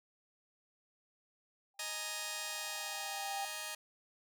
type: tone with exponential growth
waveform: sine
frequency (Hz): 794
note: G5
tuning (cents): +22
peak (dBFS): -36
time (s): 1.74-3.45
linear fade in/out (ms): 2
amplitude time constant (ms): 370
type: chord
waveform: 5% pulse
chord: D# suspended fourth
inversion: none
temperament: just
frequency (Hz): 622.3 / 829.7 / 933.4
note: D#5 / G#5 / A#5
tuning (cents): 0 / -2 / +2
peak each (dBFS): -33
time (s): 1.79-3.75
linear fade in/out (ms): 5
effects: none